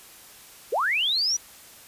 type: linear sweep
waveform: sine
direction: up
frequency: 367.5 to 5950 Hz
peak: -21 dBFS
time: 0.72-1.37 s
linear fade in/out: 10 ms
effects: white hiss -48 dBFS RMS until 1.87 s + resampled to 32000 Hz